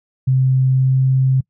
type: tone with pitch glide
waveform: sine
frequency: 130.81 to 131.72 Hz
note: C3 to C3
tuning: 0 to +12 cents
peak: -11 dBFS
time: 0.27-1.41 s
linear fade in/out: 10 ms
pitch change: +12 cents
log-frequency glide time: 0.7-1 s
effects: noise-tail reverb RT60 0.1 s tail -24 dB re dry